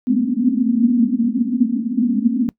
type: band-pass noise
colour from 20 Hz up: white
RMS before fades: -17 dBFS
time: 0.07-2.49 s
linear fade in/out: 0 ms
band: 220 to 260 Hz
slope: 96 dB/octave
effects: noise-tail reverb RT60 0.1 s tail -22 dB re dry